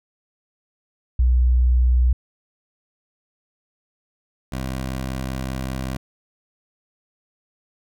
sine / 15% pulse tone pair in turn, 61.74 / 65.21 Hz, B1 / C2, 0 / -5 cents, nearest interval minor second, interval 95 cents, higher second, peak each -13 / -19 dBFS, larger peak first, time 1.19-2.13 / 4.52-5.97 s, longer second, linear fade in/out 5 ms, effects none

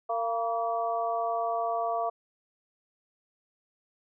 harmonic tone with a mistuned harmonic, 229.4 Hz, A#3, 28 cents flat, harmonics 2 / 3 / 4 / 5, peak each -36 / -28 / -38 / -34 dBFS, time 0.09-2.1 s, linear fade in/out 10 ms, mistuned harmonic 4, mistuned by +66 cents, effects none

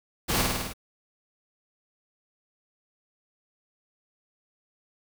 pink noise with echo, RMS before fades -26 dBFS, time 0.28-0.43 s, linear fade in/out 20 ms, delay 51 ms, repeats 6, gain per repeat -2 dB, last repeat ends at 0.736 s, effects none

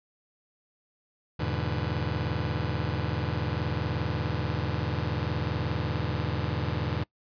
sawtooth chord, E dominant seventh, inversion none, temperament just, 82.41 / 103.01 / 123.61 / 148.33 Hz, E2 / G#2 / B2 / D3, 0 / -14 / +2 / +18 cents, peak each -29 dBFS, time 1.39-7.04 s, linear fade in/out 10 ms, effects noise-tail reverb RT60 0.1 s tail -23 dB re dry + resampled to 11025 Hz

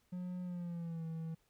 triangle tone with pitch glide, 180.2 to 162.41 Hz, F#3 to E3, -45 to -25 cents, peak -37 dBFS, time 0.12-1.35 s, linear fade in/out 10 ms, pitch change -180 cents, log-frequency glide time 0.43-1.05 s, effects pink hiss -75 dBFS RMS until 1.49 s

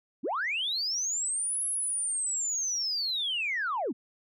sine linear two-way sweep, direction up then down, 180 to 10910 to 180 Hz, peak -27 dBFS, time 0.23-3.93 s, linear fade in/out 20 ms, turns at 1.66 s, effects tanh soft clip ceiling -23 dBFS

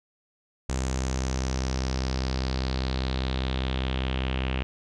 sawtooth tone with low-pass filter sweep, 65 Hz, C2, 11 cents flat, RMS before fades -28 dBFS, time 0.69-4.63 s, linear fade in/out 0 ms, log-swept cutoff 7300 to 2800 Hz, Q 3.9, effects none

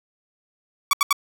sawtooth tone bursts, 1137 Hz, C#6, 44 cents sharp, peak -11 dBFS, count 3, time 0.91-1.128 s, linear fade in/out 2 ms, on 22 ms, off 76 ms, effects none

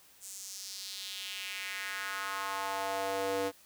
square tone with high-pass filter sweep, 97.4 Hz, G2, 11 cents flat, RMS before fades -37 dBFS, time 0.2-3.52 s, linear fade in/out 50 ms, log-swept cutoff 7900 to 410 Hz, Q 2.4, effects white hiss -60 dBFS RMS until 3.65 s

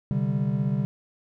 triangle chord, C suspended second, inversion none, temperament equal, 130.81 / 146.83 / 196 Hz, C3 / D3 / G3, 0 / 0 / 0 cents, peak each -25 dBFS, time 0.11-0.85 s, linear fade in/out 0 ms, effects none

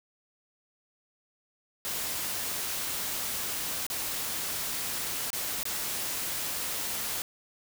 white noise with dropouts, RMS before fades -33 dBFS, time 1.85-7.22 s, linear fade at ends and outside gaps 0 ms, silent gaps 3.866-3.901 / 5.303-5.331 / 5.631-5.654 s, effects none

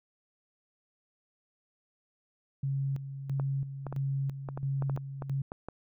sine tone with tremolo, 137 Hz, C#3, 20 cents flat, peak -28 dBFS, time 2.63-5.42 s, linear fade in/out 5 ms, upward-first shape square, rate 1.5 Hz, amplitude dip 65%
clicks, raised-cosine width 1 ms, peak -24 dBFS, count 11, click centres 3.398 / 3.867 / 3.926 / 4.488 / 4.575 / 4.823 / 4.897 / 4.975 / 5.222 / 5.519 / 5.686 s
effects none

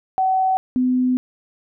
sine tone pair in turn, 756 / 253 Hz, F#5 / B3, +37 / +42 cents, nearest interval octave + perfect fifth, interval 1895 cents, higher first, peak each -15 dBFS, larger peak neither, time 0.18-0.57 / 0.76-1.17 s, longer second, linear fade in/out 0 ms, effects none

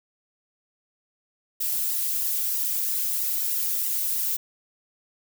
violet noise with flanger, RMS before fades -26 dBFS, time 1.6-4.37 s, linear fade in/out 10 ms, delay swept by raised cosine 1 to 3.7 ms, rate 3.1 Hz, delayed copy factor +1, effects none

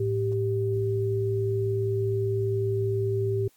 sine tone pair together, 109.2 / 391.2 Hz, A2 / G4, -13 / -4 cents, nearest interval octave + minor seventh, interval 2209 cents, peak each -26 dBFS, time 0-3.48 s, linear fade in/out 5 ms, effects white hiss -63 dBFS RMS until 3.56 s + Opus 32 kbps

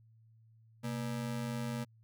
square ring-modulated tone, 180 Hz, F#3, 47 cents flat, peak -33 dBFS, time 0.83-1.85 s, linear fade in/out 20 ms, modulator 51.9 Hz, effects added 112 Hz sine -60 dBFS peak until 2.03 s

